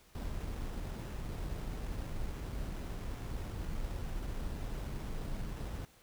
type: noise with sample-and-hold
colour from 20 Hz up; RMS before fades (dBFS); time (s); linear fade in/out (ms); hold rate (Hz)
brown; -39; 0.15-5.85; 0; 4410
effects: pink hiss -63 dBFS RMS until 6.02 s